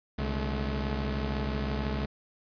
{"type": "tone cluster", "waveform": "sawtooth", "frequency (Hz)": [66.1, 144.9, 214.3], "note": ["C2", "D3", "A3"], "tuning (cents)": [18, -23, -45], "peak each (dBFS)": [-27, -35, -30], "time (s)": [0.18, 2.06], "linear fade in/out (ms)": 10, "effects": ["resampled to 11025 Hz"]}